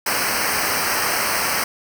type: noise with comb filter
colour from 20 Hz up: pink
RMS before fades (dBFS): -21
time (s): 0.06-1.64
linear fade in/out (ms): 5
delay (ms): 0.28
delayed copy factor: -1
effects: none